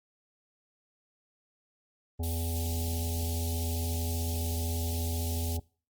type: harmonic tone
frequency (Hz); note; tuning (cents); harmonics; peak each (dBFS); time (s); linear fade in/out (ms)
83.2; E2; +17; 1 / 3 / 5 / 7 / 9 / 10; -30 / -40 / -44 / -47 / -49 / -50; 2.19-5.6; 10
type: high-pass noise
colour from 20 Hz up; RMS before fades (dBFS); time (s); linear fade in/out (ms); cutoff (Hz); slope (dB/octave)
white; -40; 2.23-5.57; 5; 2800; 24
effects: noise-tail reverb RT60 0.4 s tail -24 dB re dry + Opus 32 kbps